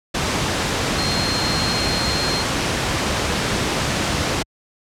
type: tone in noise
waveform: sine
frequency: 4213 Hz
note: C8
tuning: 11 cents sharp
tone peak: -23 dBFS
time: 0.98-2.43 s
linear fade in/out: 10 ms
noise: pink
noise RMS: -20 dBFS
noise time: 0.14-4.43 s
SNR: -6 dB
effects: high-pass 60 Hz 12 dB/octave + low-pass 7000 Hz 12 dB/octave